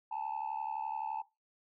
sine tone with amplitude modulation, 877 Hz, A5, 6 cents flat, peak -29 dBFS, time 0.11-1.22 s, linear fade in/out 10 ms, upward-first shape sine, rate 71.7 Hz, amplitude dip 100%, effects noise-tail reverb RT60 0.2 s tail -17 dB re dry + tanh soft clip ceiling -30 dBFS

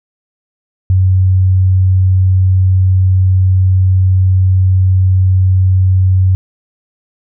sine tone, 93.5 Hz, F#2, 19 cents sharp, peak -6 dBFS, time 0.9-6.35 s, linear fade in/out 0 ms, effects none

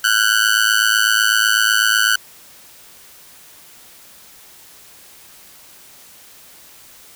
sawtooth tone with amplitude modulation, 1496 Hz, F#6, 19 cents sharp, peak -5 dBFS, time 0.04-2.16 s, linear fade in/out 5 ms, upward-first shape sine, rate 108 Hz, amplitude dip 100%, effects white hiss -44 dBFS RMS until 7.15 s

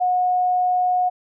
sine tone, 727 Hz, F#5, 31 cents flat, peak -16 dBFS, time 0-1.1 s, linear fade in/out 20 ms, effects none

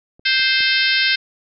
clicks, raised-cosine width 2 ms, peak -33 / -31 / -26 dBFS, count 3, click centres 0.195 / 0.396 / 0.606 s
harmonic tone, 523.3 Hz, C5, in tune, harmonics 3 / 4 / 5 / 6 / 7 / 8 / 9 / 10, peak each -20 / -21 / -22 / -23 / -23 / -24 / -25 / -25 dBFS, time 0.25-1.16 s, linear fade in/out 10 ms
effects none

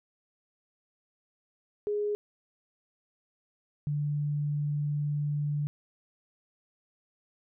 sine tone pair in turn, 415.3 / 146.83 Hz, G#4 / D3, 0 / 0 cents, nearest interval octave + tritone, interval 1800 cents, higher first, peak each -27 dBFS, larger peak neither, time 1.87-2.15 / 3.87-5.67 s, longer second, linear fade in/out 0 ms, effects none

